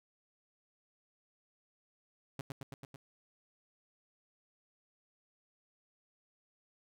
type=tone with echo; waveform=sawtooth; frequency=137.2 Hz; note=C#3; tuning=17 cents flat; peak=-34 dBFS; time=2.39-2.41 s; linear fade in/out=2 ms; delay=110 ms; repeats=5; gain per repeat=-2 dB; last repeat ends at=2.96 s; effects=none